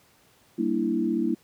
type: chord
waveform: sine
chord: E half-diminished seventh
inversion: first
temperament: equal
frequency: 196 / 233.1 / 293.7 / 329.6 Hz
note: G3 / Bb3 / D4 / E4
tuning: 0 / 0 / 0 / 0 cents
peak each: -31 / -27 / -30 / -26 dBFS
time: 0.58-1.35 s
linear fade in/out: 10 ms
effects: pink hiss -60 dBFS RMS until 1.43 s + high-pass 80 Hz 12 dB/octave